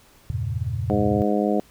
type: chord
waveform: sine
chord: E diminished seventh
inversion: none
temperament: equal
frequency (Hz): 82.41 / 98 / 116.54 / 138.59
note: E2 / G2 / Bb2 / Db3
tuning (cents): 0 / 0 / 0 / 0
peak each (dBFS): -30 / -29 / -27 / -32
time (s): 0.3-1.22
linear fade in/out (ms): 0
type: harmonic tone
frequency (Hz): 103.7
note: G#2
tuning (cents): -2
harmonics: 2 / 3 / 4 / 5 / 6 / 7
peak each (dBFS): -23 / -25 / -26 / -27 / -28 / -28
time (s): 0.9-1.6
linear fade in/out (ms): 0
effects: pink hiss -54 dBFS RMS until 1.7 s